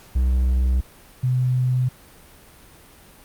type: tone pair in turn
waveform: triangle / sine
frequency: 63.4 / 126.8 Hz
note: B1 / B2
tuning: +46 / +46 cents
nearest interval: octave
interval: 1200 cents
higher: second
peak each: -14 / -17 dBFS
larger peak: first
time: 0.15-0.81 / 1.23-1.89 s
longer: neither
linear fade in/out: 10 ms
effects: pink hiss -48 dBFS RMS until 3.24 s + Opus 48 kbps